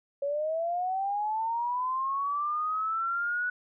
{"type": "linear sweep", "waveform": "sine", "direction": "up", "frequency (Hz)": [554.4, 1480], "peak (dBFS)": -27, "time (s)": [0.22, 3.5], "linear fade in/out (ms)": 5, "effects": []}